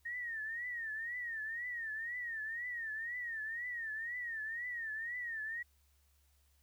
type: tone with vibrato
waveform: sine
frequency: 1850 Hz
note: A#6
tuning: 14 cents flat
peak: -38 dBFS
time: 0.05-5.63 s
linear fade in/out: 10 ms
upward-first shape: triangle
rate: 2 Hz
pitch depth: 140 cents each way
effects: added 70 Hz sine -69 dBFS peak until 6.62 s + white hiss -75 dBFS RMS until 6.62 s